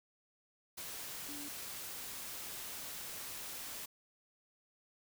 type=tone in noise; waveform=sine; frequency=290 Hz; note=D4; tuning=22 cents flat; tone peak=-48 dBFS; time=1.28-1.49 s; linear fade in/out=10 ms; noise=white; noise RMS=-45 dBFS; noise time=0.77-3.86 s; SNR=-6 dB; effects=none